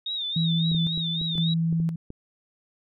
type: tone with vibrato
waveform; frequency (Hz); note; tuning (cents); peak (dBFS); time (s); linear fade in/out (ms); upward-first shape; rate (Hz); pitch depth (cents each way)
sine; 3679; A#7; -24; -27; 0.06-1.54; 5; sine; 3.6; 89
type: tone with tremolo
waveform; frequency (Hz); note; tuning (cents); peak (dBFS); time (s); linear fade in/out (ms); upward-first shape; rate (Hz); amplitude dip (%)
sine; 164.81; E3; 0; -21; 0.36-1.96; 5; square; 0.98; 55
type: clicks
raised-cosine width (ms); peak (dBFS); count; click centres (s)
3; -25; 8; 0.716 / 0.748 / 0.976 / 1.214 / 1.354 / 1.727 / 1.801 / 2.104
effects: none